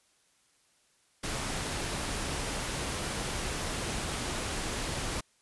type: noise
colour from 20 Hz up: pink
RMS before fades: -34 dBFS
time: 1.23-5.21 s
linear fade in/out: 10 ms
effects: white hiss -68 dBFS RMS until 5.41 s + resampled to 24000 Hz